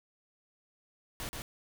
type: noise with echo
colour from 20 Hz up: pink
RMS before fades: -39 dBFS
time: 1.2-1.29 s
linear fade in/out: 0 ms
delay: 130 ms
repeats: 1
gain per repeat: -2 dB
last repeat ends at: 1.42 s
effects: none

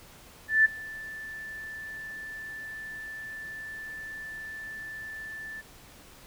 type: tone with ADSR envelope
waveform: sine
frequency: 1760 Hz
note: A6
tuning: in tune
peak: -15 dBFS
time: 0.48-5.62 s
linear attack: 170 ms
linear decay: 15 ms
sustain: -22 dB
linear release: 25 ms
effects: pink hiss -52 dBFS RMS until 6.26 s

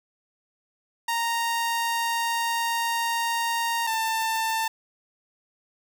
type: tone pair in turn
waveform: sawtooth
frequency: 929 / 892.9 Hz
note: A#5 / A5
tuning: -6 / +25 cents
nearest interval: minor second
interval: 69 cents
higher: first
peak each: -20 dBFS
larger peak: neither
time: 1.08-3.87 / 3.87-4.68 s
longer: first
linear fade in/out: 5 ms
effects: none

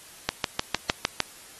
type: click train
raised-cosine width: 0.2 ms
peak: -4 dBFS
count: 7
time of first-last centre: 0.29-1.203 s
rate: 6.57 Hz
effects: white hiss -48 dBFS RMS until 1.59 s + AAC 32 kbps

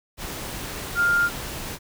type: tone in noise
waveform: sine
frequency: 1404 Hz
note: F6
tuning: 9 cents sharp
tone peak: -17 dBFS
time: 0.95-1.3 s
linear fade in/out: 50 ms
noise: pink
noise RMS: -33 dBFS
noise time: 0.17-1.79 s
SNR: +13 dB
effects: none

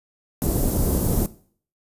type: band-stop noise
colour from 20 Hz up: pink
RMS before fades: -21 dBFS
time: 0.42-1.26 s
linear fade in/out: 0 ms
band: 440 to 13000 Hz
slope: 12 dB/octave
effects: noise-tail reverb RT60 0.5 s tail -17 dB re dry + resampled to 32000 Hz

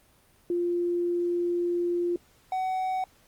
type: tone pair in turn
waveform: sine / triangle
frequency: 348.7 / 750.3 Hz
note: F4 / F#5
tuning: -3 / +24 cents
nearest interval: octave + minor second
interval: 1327 cents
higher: second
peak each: -24 dBFS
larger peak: neither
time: 0.5-2.16 / 2.52-3.04 s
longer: first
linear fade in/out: 2 ms
effects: pink hiss -61 dBFS RMS until 3.27 s + Opus 32 kbps

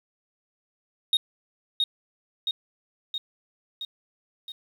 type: tone with echo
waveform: sine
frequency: 3729 Hz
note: A#7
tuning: in tune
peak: -15 dBFS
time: 1.13-1.17 s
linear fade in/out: 2 ms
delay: 670 ms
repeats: 5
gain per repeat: -4 dB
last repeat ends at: 4.52 s
effects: tanh soft clip ceiling -17 dBFS + 9-bit

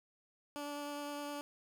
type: tone with vibrato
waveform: 15% pulse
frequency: 290 Hz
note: D4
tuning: 22 cents flat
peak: -34 dBFS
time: 0.56-1.41 s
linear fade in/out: 0 ms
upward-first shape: sine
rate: 9.7 Hz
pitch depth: 9 cents each way
effects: none

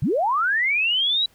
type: linear sweep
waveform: sine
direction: up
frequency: 100 to 3951 Hz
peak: -18 dBFS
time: 0.02-1.26 s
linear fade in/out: 5 ms
effects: pink hiss -58 dBFS RMS until 1.34 s

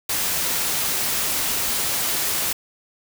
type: noise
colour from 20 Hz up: white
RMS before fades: -23 dBFS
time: 0.09-2.53 s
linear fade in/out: 5 ms
effects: none

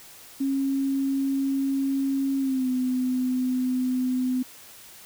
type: tone with pitch glide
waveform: sine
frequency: 272.3 to 254.1 Hz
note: C#4 to B3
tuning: -31 to +49 cents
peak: -22 dBFS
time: 0.4-4.43 s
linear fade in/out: 10 ms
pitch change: -120 cents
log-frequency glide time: 2.39-2.69 s
effects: white hiss -47 dBFS RMS until 5.05 s

